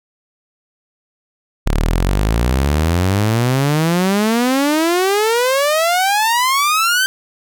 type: exponential sweep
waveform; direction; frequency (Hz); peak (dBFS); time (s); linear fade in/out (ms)
sawtooth; up; 34.75 to 1568; -9; 1.66-7.06; 0
effects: none